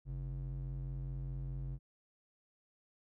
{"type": "ring-modulated tone", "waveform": "triangle", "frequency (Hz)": 92.5, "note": "F#2", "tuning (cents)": 0, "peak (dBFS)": -33, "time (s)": [0.05, 1.79], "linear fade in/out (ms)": 50, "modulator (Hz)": 42.4, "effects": []}